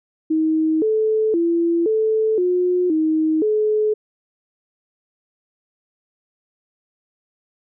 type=tone with pitch steps; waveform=sine; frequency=316.1 / 435.7 / 338 / 437.9 / 360 / 314.6 / 427.7 Hz; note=D#4 / A4 / E4 / A4 / F#4 / D#4 / A4; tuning=+27 / -17 / +43 / -8 / -47 / +19 / -49 cents; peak=-15 dBFS; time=0.3-3.94 s; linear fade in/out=10 ms; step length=520 ms; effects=none